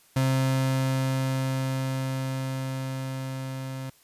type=tone with level ramp; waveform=35% pulse; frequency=132.4 Hz; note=C3; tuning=21 cents sharp; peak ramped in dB=-19 to -31 dBFS; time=0.16-3.9 s; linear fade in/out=5 ms; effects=white hiss -59 dBFS RMS until 4.03 s + resampled to 32000 Hz